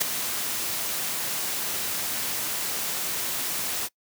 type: noise with ADSR envelope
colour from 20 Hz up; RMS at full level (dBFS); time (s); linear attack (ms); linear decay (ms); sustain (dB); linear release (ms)
white; -20; 0-3.89; 17; 6; -9; 41
effects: noise-tail reverb RT60 0.1 s tail -23 dB re dry + high-pass 100 Hz 12 dB/octave